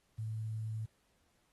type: tone with quantisation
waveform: sine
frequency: 110 Hz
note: A2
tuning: in tune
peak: -36 dBFS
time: 0.18-0.86 s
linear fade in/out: 10 ms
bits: 11
effects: pink hiss -75 dBFS RMS until 1.52 s + AAC 32 kbps